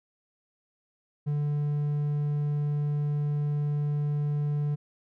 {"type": "tone", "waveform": "triangle", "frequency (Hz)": 146.83, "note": "D3", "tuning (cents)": 0, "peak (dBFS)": -23, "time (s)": [1.26, 4.76], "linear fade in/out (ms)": 20, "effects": []}